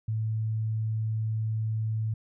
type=tone; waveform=sine; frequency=110 Hz; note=A2; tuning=in tune; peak=-26 dBFS; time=0.08-2.14 s; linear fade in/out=5 ms; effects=none